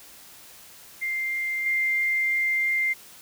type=tone with level steps; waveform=sine; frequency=2099 Hz; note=C7; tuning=5 cents sharp; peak=-25 / -21 dBFS; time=1.01-2.94 s; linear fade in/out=20 ms; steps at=1.66 s; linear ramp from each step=2 ms; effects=white hiss -48 dBFS RMS until 3.21 s